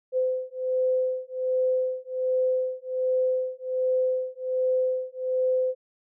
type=beating tone pair; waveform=sine; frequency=512 / 513.3 Hz; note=C5 / C5; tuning=-38 / -33 cents; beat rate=1.3 Hz; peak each=-26 dBFS; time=0.12-5.75 s; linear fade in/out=50 ms; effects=none